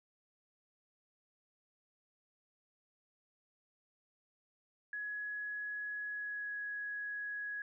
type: tone with pitch glide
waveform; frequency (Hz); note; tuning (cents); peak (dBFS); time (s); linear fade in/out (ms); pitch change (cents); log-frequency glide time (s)
sine; 1681 to 1670.4; G#6 to G#6; +20 to +10; -38; 4.93-7.62; 2; -10; 6.09-6.54
effects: none